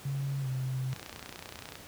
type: tone with pitch glide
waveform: sine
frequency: 137.9 to 130.16 Hz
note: C#3 to C3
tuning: -9 to -9 cents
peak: -30 dBFS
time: 0.05-0.94 s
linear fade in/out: 5 ms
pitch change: -100 cents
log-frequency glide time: 0.41-0.47 s
type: click train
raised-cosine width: 0.2 ms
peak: -24 dBFS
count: 26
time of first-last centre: 0.93-1.755 s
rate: 30.3 Hz
effects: pink hiss -49 dBFS RMS until 1.87 s + high-pass 60 Hz 12 dB/octave